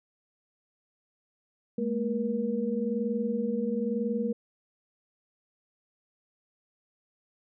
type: tone cluster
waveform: sine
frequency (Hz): 209.8 / 230.8 / 476.1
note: G#3 / A#3 / A#4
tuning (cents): +18 / -17 / +37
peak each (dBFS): -31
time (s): 1.78-4.33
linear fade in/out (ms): 5
effects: none